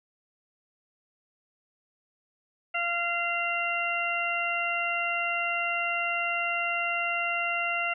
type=harmonic tone; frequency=690 Hz; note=F5; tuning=21 cents flat; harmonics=1 / 2 / 3 / 4; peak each=-33 / -32 / -32 / -30 dBFS; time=2.74-7.94 s; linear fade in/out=10 ms; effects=none